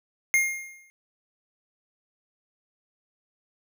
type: tone with exponential decay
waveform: square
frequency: 2128 Hz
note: C7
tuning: 29 cents sharp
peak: -17 dBFS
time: 0.34-0.9 s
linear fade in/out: 0 ms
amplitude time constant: 120 ms
effects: none